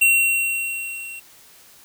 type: tone with level ramp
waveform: square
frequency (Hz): 2734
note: F7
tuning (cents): -37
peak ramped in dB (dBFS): -12 to -34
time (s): 0.01-1.2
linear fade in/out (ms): 10
effects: white hiss -49 dBFS RMS until 1.84 s